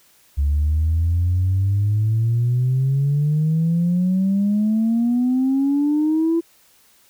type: exponential sweep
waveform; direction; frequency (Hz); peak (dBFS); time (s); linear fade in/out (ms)
sine; up; 70 to 337; -14; 0.37-6.41; 20
effects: tanh soft clip ceiling -12 dBFS + white hiss -55 dBFS RMS until 7.09 s